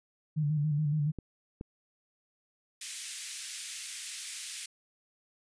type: tone with vibrato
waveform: sine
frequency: 149.9 Hz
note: D3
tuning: 36 cents sharp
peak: -26 dBFS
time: 0.36-1.12 s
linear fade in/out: 20 ms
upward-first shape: square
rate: 7.1 Hz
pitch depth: 49 cents each way
type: clicks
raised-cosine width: 3 ms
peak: -26 dBFS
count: 2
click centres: 1.187 / 1.611 s
type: high-pass noise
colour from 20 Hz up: white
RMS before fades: -38 dBFS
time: 2.81-4.66 s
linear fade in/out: 5 ms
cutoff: 1900 Hz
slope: 24 dB/octave
effects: resampled to 22050 Hz